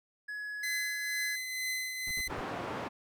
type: tone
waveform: triangle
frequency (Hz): 1687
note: G#6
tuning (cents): +27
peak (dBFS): -35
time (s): 0.28-1.36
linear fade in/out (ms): 10
type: tone with tremolo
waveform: sawtooth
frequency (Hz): 2035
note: C7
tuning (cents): -49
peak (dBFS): -28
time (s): 0.63-2.28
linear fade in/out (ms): 5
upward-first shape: triangle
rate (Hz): 2.1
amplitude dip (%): 50
type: noise bursts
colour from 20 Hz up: brown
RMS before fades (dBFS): -44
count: 4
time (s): 2.07-2.41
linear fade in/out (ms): 2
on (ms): 40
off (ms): 60
type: band-pass noise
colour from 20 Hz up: white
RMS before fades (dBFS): -38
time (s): 2.29-2.89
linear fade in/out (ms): 20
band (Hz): 100 to 1100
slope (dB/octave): 12
effects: none